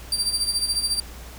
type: tone with tremolo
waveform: 30% pulse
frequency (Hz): 4699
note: D8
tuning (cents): 0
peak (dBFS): -16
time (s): 0.12-1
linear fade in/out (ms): 2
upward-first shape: sine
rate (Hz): 14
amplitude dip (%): 70
effects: added 60 Hz sine -39 dBFS peak until 1.38 s + pink hiss -43 dBFS RMS until 1.38 s